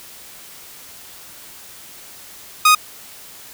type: tone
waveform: sawtooth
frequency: 1244.5 Hz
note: D#6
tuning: in tune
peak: -5 dBFS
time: 2.65-2.75 s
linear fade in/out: 5 ms
effects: white hiss -40 dBFS RMS until 3.53 s